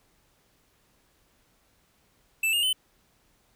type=tone with pitch steps; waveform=square; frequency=2645 / 2835 / 3038 Hz; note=E7 / F7 / F#7; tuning=+5 / +25 / +45 cents; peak=-23 dBFS; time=2.43-2.73 s; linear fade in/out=5 ms; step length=100 ms; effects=pink hiss -66 dBFS RMS until 3.55 s